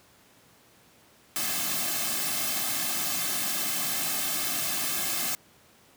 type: noise with comb filter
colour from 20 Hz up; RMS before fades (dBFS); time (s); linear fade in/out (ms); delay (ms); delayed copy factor
white; -29; 1.36-5.35; 0; 2.1; -0.9
effects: pink hiss -58 dBFS RMS until 5.96 s + high-pass 100 Hz 12 dB/octave